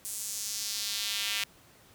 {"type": "tone with high-pass filter sweep", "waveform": "square", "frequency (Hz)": 106.1, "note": "G#2", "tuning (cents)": 38, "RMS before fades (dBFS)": -34, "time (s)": [0.05, 1.44], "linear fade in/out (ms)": 0, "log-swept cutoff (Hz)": [8700, 2600], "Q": 1.7, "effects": ["pink hiss -58 dBFS RMS until 1.94 s", "high-pass 60 Hz 12 dB/octave"]}